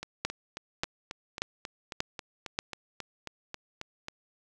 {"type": "two click trains", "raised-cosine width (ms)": 0.2, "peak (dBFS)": [-20, -11], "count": [16, 5], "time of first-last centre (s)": [[0.03, 4.084], [0.25, 2.589]], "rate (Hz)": [3.7, 1.71], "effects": []}